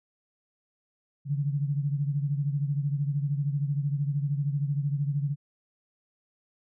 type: beating tone pair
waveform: sine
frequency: 141 / 154 Hz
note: C#3 / D#3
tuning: +30 / -17 cents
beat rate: 13 Hz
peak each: -26 / -32 dBFS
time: 1.25-5.36 s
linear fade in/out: 50 ms
effects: none